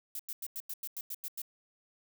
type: noise bursts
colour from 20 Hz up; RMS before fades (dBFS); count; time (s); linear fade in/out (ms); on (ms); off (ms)
violet; -39; 10; 0.15-1.418; 2; 44; 92
effects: none